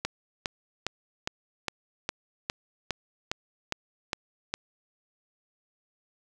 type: click train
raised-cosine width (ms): 0.2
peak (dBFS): -11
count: 12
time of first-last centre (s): 0.05-4.54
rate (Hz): 2.45
effects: none